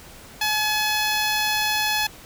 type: tone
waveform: 10% pulse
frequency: 852 Hz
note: G#5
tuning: 44 cents sharp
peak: -12 dBFS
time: 0.41-2.07 s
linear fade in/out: 5 ms
effects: pink hiss -44 dBFS RMS until 2.25 s